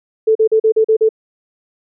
sine tone bursts, 440 Hz, A4, in tune, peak -8 dBFS, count 7, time 0.27-1.091 s, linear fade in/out 10 ms, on 83 ms, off 40 ms, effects none

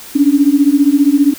sine beating tone pair, 277.2 / 292.2 Hz, C#4 / D4, 0 / -9 cents, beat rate 15 Hz, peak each -10 dBFS, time 0.15-1.34 s, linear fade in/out 10 ms, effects white hiss -33 dBFS RMS until 1.38 s

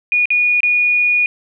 sine tone with dropouts, 2451 Hz, D#7, 27 cents flat, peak -11 dBFS, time 0.12-1.26 s, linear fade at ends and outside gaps 1 ms, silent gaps 0.256-0.304 / 0.605-0.632 s, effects none

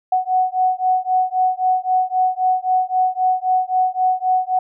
sine beating tone pair, 740 / 743.8 Hz, F#5 / F#5, 0 / +9 cents, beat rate 3.8 Hz, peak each -18 dBFS, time 0.12-4.59 s, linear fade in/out 5 ms, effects none

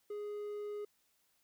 triangle tone, 415.3 Hz, G#4, in tune, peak -37 dBFS, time 0.1-0.85 s, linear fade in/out 5 ms, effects white hiss -75 dBFS RMS until 1.43 s

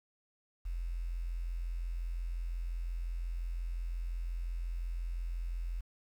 sine tone with quantisation, 42.84 Hz, F1, 33 cents flat, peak -34 dBFS, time 0.65-5.81 s, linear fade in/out 10 ms, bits 10, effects none

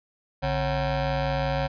25% pulse ring-modulated tone, 202.1 Hz, G#3, 47 cents flat, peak -17 dBFS, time 0.42-1.68 s, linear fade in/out 20 ms, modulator 346 Hz, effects resampled to 11025 Hz

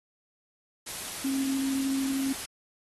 sine tone in noise, 270 Hz, C#4, 45 cents flat, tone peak -26 dBFS, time 1.24-2.33 s, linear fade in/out 10 ms, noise white, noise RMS -37 dBFS, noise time 0.86-2.46 s, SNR +8 dB, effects AAC 32 kbps

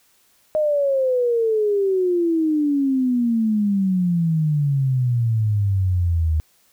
sine exponential sweep, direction down, 622.3 to 76.9 Hz, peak -16 dBFS, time 0.55-6.4 s, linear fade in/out 0 ms, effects white hiss -59 dBFS RMS until 6.72 s

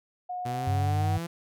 sine tone with pitch glide, 724 to 751.7 Hz, F#5 to F#5, -38 to +27 cents, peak -31 dBFS, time 0.29-1.17 s, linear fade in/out 10 ms, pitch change +65 cents, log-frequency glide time 0.4-1.04 s
sawtooth exponential sweep, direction up, 120.9 to 171.5 Hz, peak -28 dBFS, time 0.45-1.27 s, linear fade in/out 10 ms
sine tone, 98 Hz, G2, in tune, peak -24 dBFS, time 0.67-1.18 s, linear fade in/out 5 ms
effects none

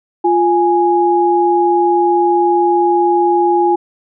sine tone pair together, 349.2 / 830.6 Hz, F4 / G#5, 0 / 0 cents, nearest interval octave + minor third, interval 1500 cents, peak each -12 dBFS, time 0.24-3.76 s, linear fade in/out 10 ms, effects none

